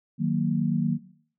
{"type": "chord", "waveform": "sine", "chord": "D# minor", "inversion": "none", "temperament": "equal", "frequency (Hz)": [155.56, 185, 233.1], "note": ["D#3", "F#3", "A#3"], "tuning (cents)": [0, 0, 0], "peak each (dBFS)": -26, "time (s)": [0.18, 0.99], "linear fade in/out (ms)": 50, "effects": ["noise-tail reverb RT60 0.6 s tail -18 dB re dry"]}